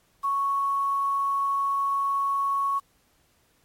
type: tone with quantisation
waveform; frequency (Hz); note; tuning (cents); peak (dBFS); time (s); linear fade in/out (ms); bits
sine; 1108.7; C#6; 0; -22; 0.23-2.8; 20; 8
effects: pink hiss -65 dBFS RMS until 3.64 s + MP3 64 kbps